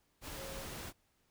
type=tone in noise; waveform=sine; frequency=541 Hz; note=C#5; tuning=42 cents flat; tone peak=-47 dBFS; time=0.35-0.66 s; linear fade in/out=50 ms; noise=pink; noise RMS=-45 dBFS; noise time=0.21-0.93 s; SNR=-5 dB; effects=pink hiss -75 dBFS RMS until 1.3 s